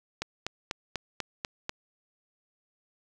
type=click train; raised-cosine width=0.2 ms; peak=-14 dBFS; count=7; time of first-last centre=0.22-1.694 s; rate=4.07 Hz; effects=none